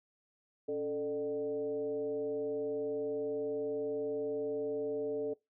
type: tone with frequency modulation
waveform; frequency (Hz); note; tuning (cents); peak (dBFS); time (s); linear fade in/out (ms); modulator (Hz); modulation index
sine; 440; A4; 0; -32; 0.68-5.34; 10; 160; 0.68
effects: noise-tail reverb RT60 0.2 s tail -22 dB re dry